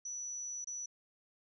sine tone with dropouts, 5920 Hz, F#8, in tune, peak -39 dBFS, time 0.05-0.86 s, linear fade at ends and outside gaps 5 ms, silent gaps 0.645-0.671 s, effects none

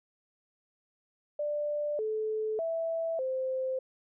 sine tone with pitch steps, 591 / 434.1 / 658 / 521 Hz, D5 / A4 / E5 / C5, +11 / -23 / -3 / -7 cents, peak -29 dBFS, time 1.39-3.79 s, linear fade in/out 5 ms, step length 600 ms, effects none

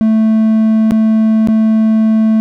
triangle tone with dropouts, 220 Hz, A3, in tune, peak -5 dBFS, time 0.01-2.4 s, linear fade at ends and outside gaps 0 ms, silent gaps 0.909-0.919 / 1.473-1.485 s, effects none

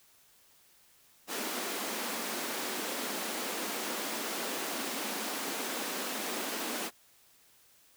pink high-pass noise, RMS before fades -36 dBFS, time 1.27-6.91 s, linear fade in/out 50 ms, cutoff 210 Hz, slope 48 dB/octave, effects white hiss -63 dBFS RMS until 7.96 s

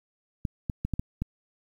clicks, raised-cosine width 5 ms, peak -16 dBFS, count 6, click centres 0.452 / 0.698 / 0.85 / 0.937 / 0.995 / 1.22 s, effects 9-bit

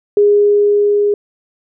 sine tone with level ramp, 411.2 Hz, G#4, 17 cents flat, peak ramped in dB -6 to -10 dBFS, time 0.17-1.14 s, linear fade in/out 2 ms, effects none

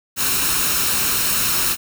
white noise with comb filter, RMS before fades -19 dBFS, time 0.16-1.77 s, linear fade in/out 50 ms, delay 0.74 ms, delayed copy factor +0.5, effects none

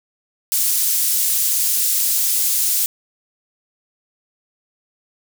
pink high-pass noise, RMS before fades -18 dBFS, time 0.52-2.86 s, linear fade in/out 0 ms, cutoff 8300 Hz, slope 12 dB/octave, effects none

